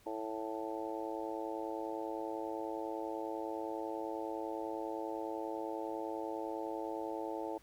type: harmonic tone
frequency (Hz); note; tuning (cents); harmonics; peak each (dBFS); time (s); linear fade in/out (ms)
110; A2; 0; 3 / 4 / 5 / 6 / 7 / 8; -42 / -44 / -44 / -47 / -48 / -44; 0.06-7.58; 5
effects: pink hiss -65 dBFS RMS until 7.62 s